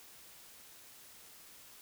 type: silence
effects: white hiss -56 dBFS RMS until 1.81 s